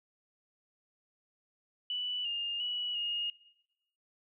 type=tone with pitch steps; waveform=sine; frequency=2966 / 2821 / 2936 / 2855 Hz; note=F#7 / F7 / F#7 / F7; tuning=+4 / +17 / -14 / +37 cents; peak=-32 dBFS; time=1.9-3.3 s; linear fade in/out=2 ms; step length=350 ms; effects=noise-tail reverb RT60 0.9 s tail -19 dB re dry